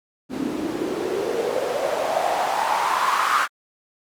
white noise with band-pass filter sweep, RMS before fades -23 dBFS, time 0.29-3.48 s, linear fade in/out 50 ms, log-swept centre 260 to 1300 Hz, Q 5.1, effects Opus 48 kbps

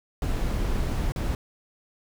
brown noise with dropouts, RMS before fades -26 dBFS, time 0.22-1.35 s, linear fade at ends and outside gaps 1 ms, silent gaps 1.121-1.16 s, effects none

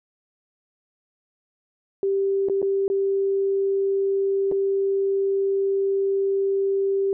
sine tone with dropouts, 392 Hz, G4, in tune, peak -19 dBFS, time 2.03-7.13 s, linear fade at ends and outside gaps 1 ms, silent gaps 2.486-2.497 / 2.618-2.627 / 2.88-2.9 / 4.515-4.521 s, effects none

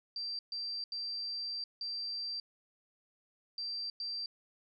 sine tone bursts at uneven times, 4699 Hz, D8, in tune, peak -36 dBFS, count 6, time 0.16-0.39 / 0.52-0.84 / 0.92-1.64 / 1.81-2.4 / 3.58-3.9 / 4-4.26 s, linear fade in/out 2 ms, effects none

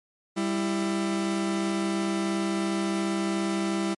40% pulse tone pair together, 197.59 / 332.3 Hz, G3 / E4, +14 / +14 cents, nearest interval major sixth, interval 900 cents, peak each -27 / -27 dBFS, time 0.36-3.95 s, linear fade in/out 20 ms, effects MP3 48 kbps

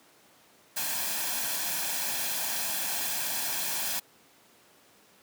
white noise with comb filter, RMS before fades -31 dBFS, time 0.76-4 s, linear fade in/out 10 ms, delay 1.2 ms, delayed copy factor +0.55, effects pink hiss -59 dBFS RMS until 5.22 s + high-pass 200 Hz 12 dB/octave

